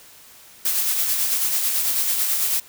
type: noise with tremolo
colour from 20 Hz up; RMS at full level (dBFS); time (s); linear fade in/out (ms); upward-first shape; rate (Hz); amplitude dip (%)
blue; -20; 0.65-2.6; 5; sine; 9.1; 35
effects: white hiss -47 dBFS RMS until 2.68 s